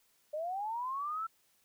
sine linear sweep, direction up, 587.3 to 1348 Hz, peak -34 dBFS, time 0.33-1.27 s, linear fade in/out 10 ms, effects white hiss -71 dBFS RMS until 1.64 s

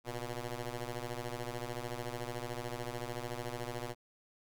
10% pulse ring-modulated tone, 121.4 Hz, B2, 29 cents flat, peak -27 dBFS, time 0.04-3.95 s, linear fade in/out 50 ms, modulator 236 Hz, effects none

